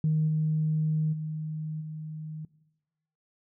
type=tone with level steps; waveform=sine; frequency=155.56 Hz; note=D#3; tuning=in tune; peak=-21 / -23 / -31 / -35 dBFS; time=0.04-2.45 s; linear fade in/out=2 ms; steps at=0.27 / 1.12 / 1.8 s; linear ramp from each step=20 ms; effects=noise-tail reverb RT60 1.0 s tail -20 dB re dry + tanh soft clip ceiling -17 dBFS